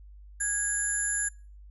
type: tone cluster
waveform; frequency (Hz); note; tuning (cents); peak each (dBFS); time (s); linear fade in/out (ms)
sine; 1652 / 7130 / 10990; G#6 / A8 / F9; -10 / +22 / -29; -31; 0.4-1.29; 10
effects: noise-tail reverb RT60 0.4 s tail -25 dB re dry + added 50 Hz sine -46 dBFS peak until 1.7 s